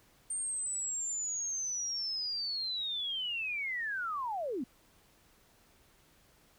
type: linear sweep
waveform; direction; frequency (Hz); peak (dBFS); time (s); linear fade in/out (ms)
sine; down; 8790 to 220; -33; 0.3-4.64; 5
effects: pink hiss -65 dBFS RMS until 6.58 s